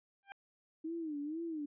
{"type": "tone with exponential growth", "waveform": "20% pulse", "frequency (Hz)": 793, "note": "G5", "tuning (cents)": 20, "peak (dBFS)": -37, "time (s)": [0.23, 0.32], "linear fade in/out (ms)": 0, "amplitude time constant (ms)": 18}
{"type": "tone with vibrato", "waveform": "sine", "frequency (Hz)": 311.1, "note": "D#4", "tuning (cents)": 0, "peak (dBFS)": -37, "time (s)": [0.84, 1.66], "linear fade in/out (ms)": 10, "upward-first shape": "sine", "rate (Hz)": 2.1, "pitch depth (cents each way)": 140}
{"effects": ["resampled to 8000 Hz"]}